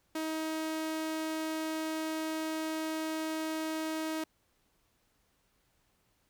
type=tone; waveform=sawtooth; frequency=316.5 Hz; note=D#4; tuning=30 cents sharp; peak=-29 dBFS; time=0.15-4.24 s; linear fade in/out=5 ms; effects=pink hiss -73 dBFS RMS until 6.29 s